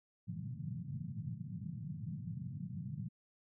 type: band-pass noise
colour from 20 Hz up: white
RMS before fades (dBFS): -43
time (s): 0.27-3.09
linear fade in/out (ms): 20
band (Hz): 100 to 190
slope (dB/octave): 48
effects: none